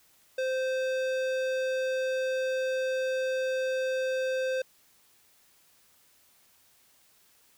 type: tone with tanh clipping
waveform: sine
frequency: 520 Hz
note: C5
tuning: 11 cents flat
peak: -29 dBFS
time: 0.38-4.62 s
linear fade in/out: 5 ms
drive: 18 dB
effects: white hiss -63 dBFS RMS until 7.57 s